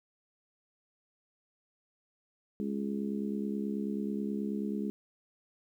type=harmonic tone; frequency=69.3 Hz; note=C#2; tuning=in tune; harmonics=3 / 4 / 5 / 6; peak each=-33 / -39 / -41 / -41 dBFS; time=2.6-4.9 s; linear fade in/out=0 ms; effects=11-bit